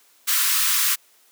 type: high-pass noise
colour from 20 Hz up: white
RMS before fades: -20 dBFS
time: 0.27-0.96 s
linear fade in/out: 20 ms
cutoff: 1000 Hz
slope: 96 dB/octave
effects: white hiss -57 dBFS RMS until 1.31 s + high-pass 300 Hz 12 dB/octave